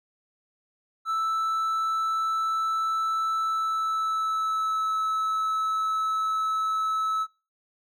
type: tone with pitch glide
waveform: triangle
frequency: 1318.5 to 1301.1 Hz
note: E6 to E6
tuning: 0 to -23 cents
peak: -22 dBFS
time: 1.05-7.27 s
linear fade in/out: 50 ms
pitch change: -23 cents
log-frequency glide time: 3.37-4.94 s
effects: noise-tail reverb RT60 0.4 s tail -24 dB re dry